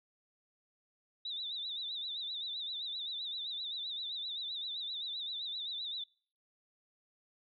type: tone with vibrato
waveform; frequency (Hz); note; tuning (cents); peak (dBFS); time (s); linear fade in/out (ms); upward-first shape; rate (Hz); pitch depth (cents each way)
sine; 3729; A#7; 0; -37; 1.25-6.04; 5; sine; 7.7; 110
effects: noise-tail reverb RT60 0.5 s tail -26 dB re dry